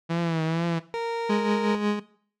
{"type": "tone with vibrato", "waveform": "sawtooth", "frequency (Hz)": 164.81, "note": "E3", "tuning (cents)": 0, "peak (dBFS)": -20, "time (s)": [0.09, 0.8], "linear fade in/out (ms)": 20, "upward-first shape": "triangle", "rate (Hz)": 2.2, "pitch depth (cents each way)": 71}
{"type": "tone", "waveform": "30% pulse", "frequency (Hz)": 463.3, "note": "A#4", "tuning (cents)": -11, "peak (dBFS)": -24, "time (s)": [0.94, 1.75], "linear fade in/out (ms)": 0}
{"type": "tone with tremolo", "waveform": "30% pulse", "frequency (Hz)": 207.7, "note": "G#3", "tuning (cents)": 0, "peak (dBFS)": -18, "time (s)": [1.29, 2], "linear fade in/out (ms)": 10, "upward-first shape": "sine", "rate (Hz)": 5.5, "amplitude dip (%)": 55}
{"effects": ["noise-tail reverb RT60 0.5 s tail -17 dB re dry", "low-pass 4000 Hz 12 dB/octave"]}